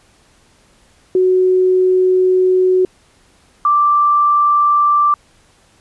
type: tone pair in turn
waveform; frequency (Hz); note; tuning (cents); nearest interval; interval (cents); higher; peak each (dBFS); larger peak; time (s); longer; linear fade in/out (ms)
sine; 370 / 1174.7; F#4 / D6; 0 / 0; octave + minor sixth; 2000; second; -9; neither; 1.15-2.85 / 3.65-5.14; first; 2
effects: pink hiss -52 dBFS RMS until 5.8 s + resampled to 24000 Hz